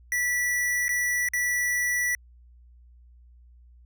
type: tone with dropouts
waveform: square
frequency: 1957 Hz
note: B6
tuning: 16 cents flat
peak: -24 dBFS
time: 0.12-2.15 s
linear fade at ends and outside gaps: 1 ms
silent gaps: 0.882-0.891 / 1.287-1.335 s
effects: added 60 Hz sine -50 dBFS peak until 3.85 s